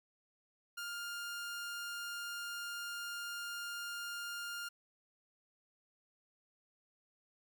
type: tone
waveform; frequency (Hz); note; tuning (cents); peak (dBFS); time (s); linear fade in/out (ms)
sawtooth; 1406; F6; +11; -37; 0.77-4.69; 10
effects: none